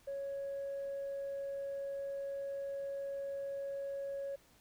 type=tone; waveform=sine; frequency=554.4 Hz; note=C#5; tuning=in tune; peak=-36 dBFS; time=0.07-4.36 s; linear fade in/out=10 ms; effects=tanh soft clip ceiling -35 dBFS + pink hiss -66 dBFS RMS until 4.6 s